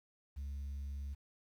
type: tone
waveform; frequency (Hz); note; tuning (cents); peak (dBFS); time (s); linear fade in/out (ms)
sine; 69.6; C#2; +8; -37; 0.36-1.15; 20
effects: tanh soft clip ceiling -38 dBFS + 11-bit